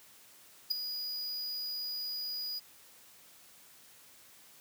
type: tone with ADSR envelope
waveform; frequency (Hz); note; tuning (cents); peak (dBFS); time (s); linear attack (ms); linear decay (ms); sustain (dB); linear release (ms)
square; 4912; D#8; -23; -25; 0.7-2.6; 13; 8; -11; 21
effects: white hiss -58 dBFS RMS until 4.6 s + high-pass 80 Hz 12 dB/octave